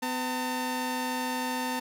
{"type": "tone pair together", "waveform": "sawtooth", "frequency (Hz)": [252.4, 900], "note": ["B3", "A5"], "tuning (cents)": [38, 39], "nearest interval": "octave + minor seventh", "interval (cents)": 2201, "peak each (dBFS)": -28, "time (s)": [0.02, 1.8], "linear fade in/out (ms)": 10, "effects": []}